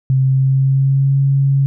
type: tone with pitch glide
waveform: sine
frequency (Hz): 132.3 to 137.52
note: C3 to C#3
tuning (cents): +20 to -13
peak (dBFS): -10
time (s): 0.1-1.66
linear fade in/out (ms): 0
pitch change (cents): +67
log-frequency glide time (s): 0.2-1.18
effects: none